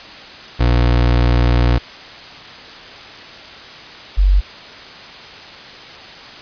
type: tone pair in turn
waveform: 30% pulse / sine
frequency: 60 / 47.45 Hz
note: B1 / F#1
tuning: -49 / +44 cents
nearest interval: major third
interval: 407 cents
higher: first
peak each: -8 dBFS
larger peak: neither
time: 0.59-1.79 / 4.17-4.41 s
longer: first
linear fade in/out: 20 ms
effects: white hiss -35 dBFS RMS until 6.41 s + resampled to 11025 Hz